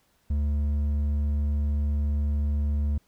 sine tone with hard clipping, 73.1 Hz, D2, 7 cents flat, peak -24 dBFS, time 0.3-2.98 s, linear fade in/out 5 ms, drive 5 dB, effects pink hiss -67 dBFS RMS until 3.07 s

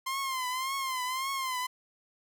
sawtooth tone with vibrato, 1046.5 Hz, C6, in tune, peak -27 dBFS, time 0.06-1.67 s, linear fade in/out 10 ms, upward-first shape triangle, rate 1.8 Hz, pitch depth 91 cents each way, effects none

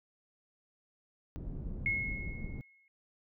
pink low-pass noise, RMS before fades -40 dBFS, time 1.36-2.61 s, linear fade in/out 0 ms, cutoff 220 Hz, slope 12 dB/octave
sine tone with exponential decay, 2171 Hz, C#7, 37 cents flat, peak -27 dBFS, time 1.86-2.88 s, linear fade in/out 1 ms, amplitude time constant 220 ms
effects none

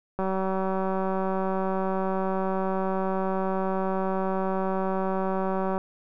click train, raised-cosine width 1 ms, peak -15 dBFS, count 1063, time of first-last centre 0.19-5.779 s, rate 190 Hz, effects none

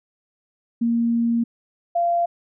sine tone pair in turn, 233.2 / 689.2 Hz, A#3 / F5, +1 / -23 cents, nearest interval octave + perfect fifth, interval 1876 cents, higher second, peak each -17 dBFS, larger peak neither, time 0.81-1.44 / 1.95-2.26 s, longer first, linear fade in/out 10 ms, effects none

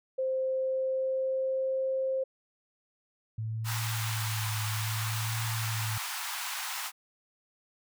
sine tone with pitch glide, 523.3 to 528.2 Hz, C5 to C5, 0 to +16 cents, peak -27 dBFS, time 0.18-2.24 s, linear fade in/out 10 ms, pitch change +16 cents, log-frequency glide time 0.39-1.9 s
sine tone with vibrato, 110.2 Hz, A2, 3 cents sharp, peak -31 dBFS, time 3.38-5.98 s, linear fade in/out 5 ms, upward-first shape triangle, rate 0.61 Hz, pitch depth 42 cents each way
pink high-pass noise, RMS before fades -36 dBFS, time 3.64-6.92 s, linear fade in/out 50 ms, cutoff 810 Hz, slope 48 dB/octave
effects none

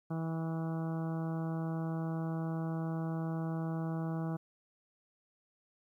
harmonic tone with a mistuned harmonic, 162.5 Hz, E3, 24 cents flat, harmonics 1 / 2 / 3 / 4 / 5 / 6 / 7 / 8 / 9, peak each -34 / -41 / -48 / -47 / -48 / -55 / -52 / -55 / -56 dBFS, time 0.1-4.37 s, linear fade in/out 10 ms, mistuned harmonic 6, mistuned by +30 cents, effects 12-bit

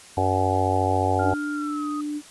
harmonic tone, 94.2 Hz, F#2, 32 cents sharp, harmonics 1 / 3 / 4 / 5 / 6 / 7 / 8 / 9, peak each -25 / -29 / -30 / -29 / -30 / -31 / -25 / -26 dBFS, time 0.17-1.34 s, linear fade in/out 5 ms
sine tone with pitch glide, 1400 to 1247.3 Hz, F6 to D#6, +4 to +4 cents, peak -31 dBFS, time 1.19-2.01 s, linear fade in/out 5 ms, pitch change -200 cents, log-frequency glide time 1.53-1.89 s
sine tone, 295.9 Hz, D4, 13 cents sharp, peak -26 dBFS, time 1.2-2.22 s, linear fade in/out 50 ms
effects white hiss -46 dBFS RMS until 2.3 s + resampled to 24000 Hz

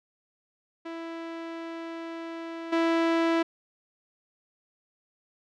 sawtooth tone with level steps, 331 Hz, E4, 7 cents sharp, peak -31 / -18 dBFS, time 0.85-3.43 s, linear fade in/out 10 ms, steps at 2.72 s, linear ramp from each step 10 ms, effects low-pass 3000 Hz 12 dB/octave

